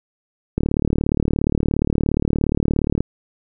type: click train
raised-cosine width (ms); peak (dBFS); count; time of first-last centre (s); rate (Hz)
3; -5; 91; 0.58-3.006; 37.1
effects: none